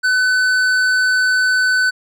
triangle tone with hard clipping, 1507 Hz, F#6, 31 cents sharp, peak -14 dBFS, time 0.03-1.91 s, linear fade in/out 20 ms, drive 13 dB, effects none

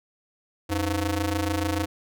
sawtooth ring-modulated tone, 201.2 Hz, G3, 45 cents sharp, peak -17 dBFS, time 0.69-1.86 s, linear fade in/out 20 ms, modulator 114 Hz, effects none

